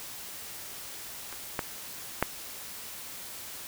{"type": "clicks", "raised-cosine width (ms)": 0.5, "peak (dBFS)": [-27, -13, -8], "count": 3, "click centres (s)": [1.327, 1.592, 2.226], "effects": ["white hiss -42 dBFS RMS until 3.67 s"]}